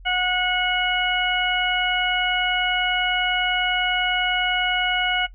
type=harmonic tone; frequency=730 Hz; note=F#5; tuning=24 cents flat; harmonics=1 / 2 / 3 / 4; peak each=-25 / -25 / -25 / -25 dBFS; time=0.05-5.27 s; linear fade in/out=20 ms; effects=noise-tail reverb RT60 0.1 s tail -18 dB re dry + added 43 Hz sine -40 dBFS peak until 5.34 s